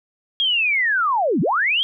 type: linear two-way sweep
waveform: sine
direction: down then up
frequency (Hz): 3297 to 140 to 3297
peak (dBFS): -16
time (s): 0.4-1.83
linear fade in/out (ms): 0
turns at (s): 1.41
effects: none